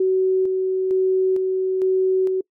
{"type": "tone with tremolo", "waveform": "sine", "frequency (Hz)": 376.1, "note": "F#4", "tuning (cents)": 28, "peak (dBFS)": -15, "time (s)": [0, 2.41], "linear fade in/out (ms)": 5, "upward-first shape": "square", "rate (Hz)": 1.1, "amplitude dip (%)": 30, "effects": ["noise-tail reverb RT60 0.1 s tail -24 dB re dry"]}